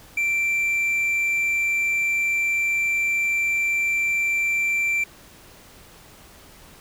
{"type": "tone", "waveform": "triangle", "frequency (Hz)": 2349, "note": "D7", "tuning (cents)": 0, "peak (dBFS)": -18, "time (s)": [0.17, 5.04], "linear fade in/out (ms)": 5, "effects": ["pink hiss -48 dBFS RMS until 6.8 s"]}